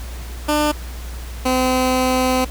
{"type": "tone pair in turn", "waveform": "15% pulse", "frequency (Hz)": [299, 256.5], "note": ["D4", "C4"], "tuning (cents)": [31, -34], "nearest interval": "minor third", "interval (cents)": 265, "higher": "first", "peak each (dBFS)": -9, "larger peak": "neither", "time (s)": [[0.48, 0.72], [1.45, 2.45]], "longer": "second", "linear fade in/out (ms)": 10, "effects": ["added 60 Hz sine -28 dBFS peak until 2.5 s", "pink hiss -38 dBFS RMS until 2.5 s"]}